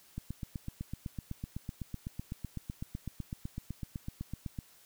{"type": "click train", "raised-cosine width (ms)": 5, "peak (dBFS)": -25, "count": 36, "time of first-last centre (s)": [0.18, 4.588], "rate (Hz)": 7.94, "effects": ["white hiss -61 dBFS RMS until 4.85 s"]}